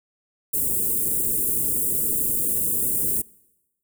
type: band-stop noise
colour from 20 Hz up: white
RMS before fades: -23 dBFS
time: 0.53-3.22 s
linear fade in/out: 10 ms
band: 480 to 8200 Hz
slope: 48 dB/octave
effects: noise-tail reverb RT60 1.0 s tail -24 dB re dry